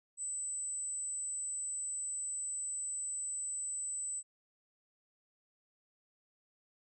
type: tone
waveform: sine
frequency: 8020 Hz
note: B8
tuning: 26 cents sharp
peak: -36 dBFS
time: 0.17-4.23 s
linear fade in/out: 50 ms
effects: none